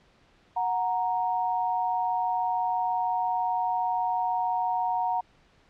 sine tone pair together, 735 / 932.9 Hz, F#5 / A#5, -12 / +1 cents, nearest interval major third, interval 413 cents, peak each -27 dBFS, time 0.56-5.21 s, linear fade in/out 10 ms, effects pink hiss -61 dBFS RMS until 5.69 s + low-pass 4000 Hz 12 dB/octave

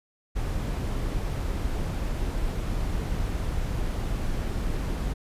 brown noise, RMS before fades -28 dBFS, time 0.35-5.14 s, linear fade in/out 20 ms, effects resampled to 32000 Hz

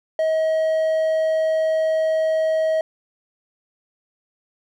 triangle tone, 636 Hz, D#5, 38 cents sharp, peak -15 dBFS, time 0.19-2.81 s, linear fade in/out 2 ms, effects none

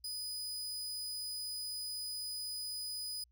sawtooth tone, 4978 Hz, D#8, in tune, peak -36 dBFS, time 0.04-3.24 s, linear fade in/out 5 ms, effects added 60 Hz sine -66 dBFS peak until 3.31 s

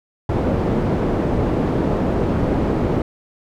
white low-pass noise, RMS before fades -19 dBFS, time 0.29-3.02 s, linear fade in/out 2 ms, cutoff 400 Hz, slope 12 dB/octave, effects none

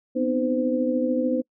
sine tone cluster, 249 / 262.5 / 308.2 / 513 Hz, B3 / C4 / D#4 / C5, +14 / +6 / -16 / -34 cents, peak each -24 / -31 / -27 / -25 dBFS, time 0.15-1.42 s, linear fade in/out 20 ms, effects noise-tail reverb RT60 0.1 s tail -26 dB re dry

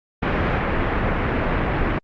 pink low-pass noise, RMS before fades -21 dBFS, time 0.22-1.99 s, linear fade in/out 10 ms, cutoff 2300 Hz, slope 24 dB/octave, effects Opus 48 kbps

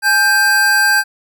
square tone pair together, 836 / 1576.2 Hz, G#5 / G6, +11 / +9 cents, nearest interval major seventh, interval 1098 cents, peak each -20 / -11 dBFS, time 0.02-1.04 s, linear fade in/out 50 ms, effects none

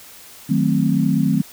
sine chord, D# diminished seventh, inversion none, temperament equal, 155.56 / 185 / 220 / 261.6 Hz, D#3 / F#3 / A3 / C4, 0 / 0 / 0 / 0 cents, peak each -20 dBFS, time 0.49-1.42 s, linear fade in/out 10 ms, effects white hiss -42 dBFS RMS until 1.52 s

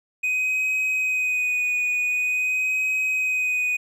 triangle tone with vibrato, 2500 Hz, D#7, 8 cents sharp, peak -19 dBFS, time 0.23-3.77 s, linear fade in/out 10 ms, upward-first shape sine, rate 0.46 Hz, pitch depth 20 cents each way, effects none

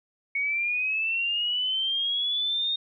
sine linear sweep, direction up, 2217 to 3700 Hz, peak -24 dBFS, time 0.35-2.76 s, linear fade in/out 5 ms, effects none

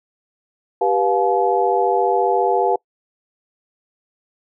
sine tone cluster, 393.1 / 487.6 / 707 / 855 Hz, G4 / B4 / F5 / A5, +5 / -22 / +21 / -50 cents, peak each -20 dBFS, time 0.81-2.76 s, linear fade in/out 5 ms, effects noise-tail reverb RT60 0.1 s tail -25 dB re dry

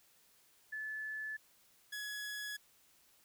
sine / sawtooth tone pair in turn, 1733 / 1684.6 Hz, A6 / G#6, -27 / +24 cents, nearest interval unison, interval 49 cents, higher first, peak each -39 / -37 dBFS, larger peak second, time 0.72-1.37 / 1.92-2.57 s, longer neither, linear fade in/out 10 ms, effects white hiss -68 dBFS RMS until 3.24 s

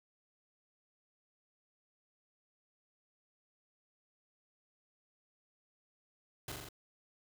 pink noise with echo, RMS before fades -42 dBFS, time 6.48-6.52 s, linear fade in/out 2 ms, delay 42 ms, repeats 4, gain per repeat -2 dB, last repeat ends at 6.688 s, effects none

